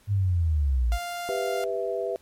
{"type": "linear sweep", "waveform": "sine", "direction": "down", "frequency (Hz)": [103.83, 51.91], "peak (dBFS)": -20, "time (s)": [0.07, 0.99], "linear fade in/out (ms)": 50}
{"type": "tone", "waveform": "sawtooth", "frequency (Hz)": 698.5, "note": "F5", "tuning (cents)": 0, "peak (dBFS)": -27, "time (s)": [0.92, 1.64], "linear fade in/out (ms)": 0}
{"type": "chord", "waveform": "sine", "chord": "E minor", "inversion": "first", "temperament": "just", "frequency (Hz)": [395.6, 494.4, 659.3], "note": ["G4", "B4", "E5"], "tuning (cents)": [16, 2, 0], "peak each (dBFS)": -30, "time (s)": [1.29, 2.16], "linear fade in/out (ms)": 0}
{"effects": ["pink hiss -60 dBFS RMS until 2.21 s", "MP3 64 kbps"]}